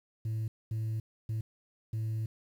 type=tone bursts at uneven times; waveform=sine; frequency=110.5 Hz; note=A2; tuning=8 cents sharp; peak=-28 dBFS; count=4; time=0.25-0.48 / 0.71-1 / 1.29-1.41 / 1.93-2.26 s; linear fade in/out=5 ms; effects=tanh soft clip ceiling -30 dBFS + 10-bit